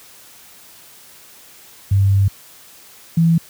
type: tone pair in turn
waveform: sine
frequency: 98.3 / 165.76 Hz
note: G2 / E3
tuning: +5 / +10 cents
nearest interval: major sixth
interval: 905 cents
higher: second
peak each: -10 dBFS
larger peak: neither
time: 1.91-2.28 / 3.17-3.38 s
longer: first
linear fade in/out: 5 ms
effects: white hiss -44 dBFS RMS until 3.49 s + high-pass 60 Hz 12 dB/octave